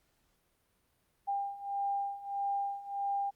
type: beating tone pair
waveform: sine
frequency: 798 / 799.6 Hz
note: G5 / G5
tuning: +31 / +34 cents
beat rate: 1.6 Hz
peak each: -37 / -34 dBFS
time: 1.27-3.31 s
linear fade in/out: 20 ms
effects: pink hiss -74 dBFS RMS until 3.35 s + Opus 48 kbps